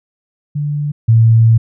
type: tone pair in turn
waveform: sine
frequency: 146.83 / 113.52 Hz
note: D3 / A#2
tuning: 0 / -45 cents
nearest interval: major third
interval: 445 cents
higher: first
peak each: -15 / -5 dBFS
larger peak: second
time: 0.55-0.92 / 1.08-1.58 s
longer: second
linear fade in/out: 10 ms
effects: none